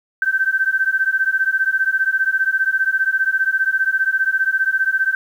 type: beating tone pair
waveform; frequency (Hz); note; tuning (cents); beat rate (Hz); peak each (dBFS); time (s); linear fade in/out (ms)
sine; 1543 / 1558; G6 / G6; -28 / -11; 15; -18 / -18; 0.22-5.15; 2
effects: 8-bit